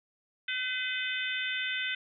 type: harmonic tone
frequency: 508 Hz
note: B4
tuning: 49 cents sharp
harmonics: 3 / 4 / 5 / 6 / 7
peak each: -35 / -36 / -37 / -38 / -38 dBFS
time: 0.48-1.95 s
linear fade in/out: 5 ms
effects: none